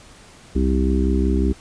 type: harmonic tone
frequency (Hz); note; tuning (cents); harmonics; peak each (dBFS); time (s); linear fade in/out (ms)
65.41; C2; 0; 1 / 3 / 4 / 5 / 6; -18 / -23 / -24 / -25 / -26; 0.55-1.53; 10
effects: pink hiss -46 dBFS RMS until 1.6 s + resampled to 22050 Hz